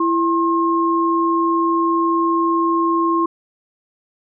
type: tone pair together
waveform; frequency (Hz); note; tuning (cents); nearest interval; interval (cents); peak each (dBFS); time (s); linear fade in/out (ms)
sine; 334 / 1069; E4 / C6; +23 / +37; octave + minor sixth; 2014; -17; 0-3.26; 5
effects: none